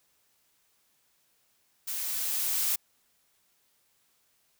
blue noise with level ramp, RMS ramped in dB -34 to -27 dBFS, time 1.87-2.76 s, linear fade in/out 10 ms, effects white hiss -70 dBFS RMS until 4.59 s

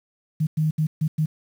sine tone bursts at uneven times, 155.56 Hz, D#3, in tune, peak -18 dBFS, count 5, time 0.4-0.47 / 0.57-0.71 / 0.78-0.87 / 1.01-1.08 / 1.18-1.26 s, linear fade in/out 10 ms, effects 8-bit

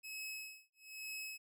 sawtooth tone with tremolo, 2571 Hz, E7, 44 cents flat, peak -39 dBFS, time 0.03-1.38 s, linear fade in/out 20 ms, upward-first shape sine, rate 1.1 Hz, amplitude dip 100%, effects none

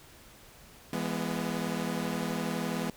sawtooth chord, E major, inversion none, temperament equal with one note detuned, 168.57 / 207.7 / 246.9 Hz, E3 / G#3 / B3, +39 / 0 / 0 cents, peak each -31 dBFS, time 0.93-2.9 s, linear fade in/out 2 ms, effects pink hiss -54 dBFS RMS until 2.96 s

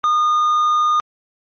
triangle tone, 1222 Hz, D#6, 32 cents flat, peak -11 dBFS, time 0.04-1 s, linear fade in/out 0 ms, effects MP3 32 kbps

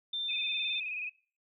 sine tone, 3579 Hz, A7, 29 cents sharp, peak -32 dBFS, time 0.13-0.8 s, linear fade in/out 5 ms
sine tone with vibrato, 2500 Hz, D#7, 8 cents sharp, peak -34 dBFS, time 0.28-1.1 s, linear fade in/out 20 ms, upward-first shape square, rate 19 Hz, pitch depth 41 cents each way
effects noise-tail reverb RT60 0.4 s tail -21 dB re dry

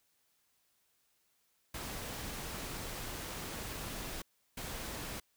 pink noise bursts at uneven times, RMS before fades -42 dBFS, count 2, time 1.74-4.22 / 4.57-5.2 s, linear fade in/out 5 ms, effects white hiss -75 dBFS RMS until 5.36 s

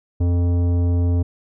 triangle tone with tanh clipping, 87.31 Hz, F2, in tune, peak -17 dBFS, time 0.2-1.23 s, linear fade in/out 10 ms, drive 17 dB, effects none

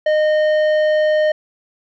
triangle tone with tanh clipping, 614 Hz, D#5, 23 cents flat, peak -14 dBFS, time 0.06-1.32 s, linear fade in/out 5 ms, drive 14 dB, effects none

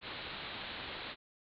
white low-pass noise, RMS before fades -44 dBFS, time 0.01-1.16 s, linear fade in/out 50 ms, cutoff 4200 Hz, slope 96 dB/octave, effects none

